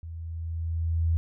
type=tone with level ramp; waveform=sine; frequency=82.41 Hz; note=E2; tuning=in tune; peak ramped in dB=-36 to -20 dBFS; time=0.03-1.17 s; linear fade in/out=0 ms; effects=none